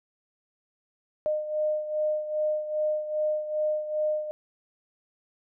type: beating tone pair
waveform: sine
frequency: 610 / 612.5 Hz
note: D#5 / D#5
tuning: -34 / -27 cents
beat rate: 2.5 Hz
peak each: -26 / -32 dBFS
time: 1.26-4.31 s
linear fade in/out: 0 ms
effects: none